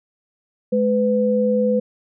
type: tone pair together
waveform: sine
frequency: 211.9 / 501 Hz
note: G#3 / B4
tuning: +35 / +25 cents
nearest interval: octave + minor third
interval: 1490 cents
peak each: -19 / -17 dBFS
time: 0.72-1.8 s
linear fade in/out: 10 ms
effects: none